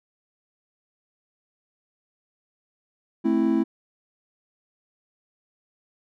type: chord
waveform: triangle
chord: A minor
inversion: none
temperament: just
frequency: 220 / 264 / 330 Hz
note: A3 / C4 / E4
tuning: 0 / +16 / +2 cents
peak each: -22 / -22 / -20 dBFS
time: 3.24-3.64 s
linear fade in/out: 20 ms
effects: none